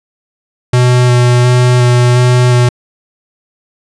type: tone with vibrato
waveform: square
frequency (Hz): 123.47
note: B2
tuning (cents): 0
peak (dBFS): -6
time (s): 0.73-2.69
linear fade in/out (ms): 5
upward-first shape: square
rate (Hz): 1.4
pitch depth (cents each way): 11
effects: resampled to 22050 Hz